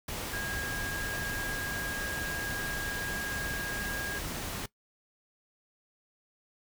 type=tone in noise; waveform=sine; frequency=1631 Hz; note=G#6; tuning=32 cents flat; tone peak=-35 dBFS; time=0.33-4.19 s; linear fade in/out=5 ms; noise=pink; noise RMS=-37 dBFS; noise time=0.08-4.66 s; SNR=-1 dB; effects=noise-tail reverb RT60 0.1 s tail -19 dB re dry